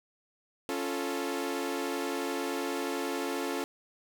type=chord; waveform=sawtooth; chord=Db augmented; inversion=none; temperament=equal; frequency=277.2 / 349.2 / 440 Hz; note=Db4 / F4 / A4; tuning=0 / 0 / 0 cents; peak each=-31 / -32 / -32 dBFS; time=0.69-3.64 s; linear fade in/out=0 ms; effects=none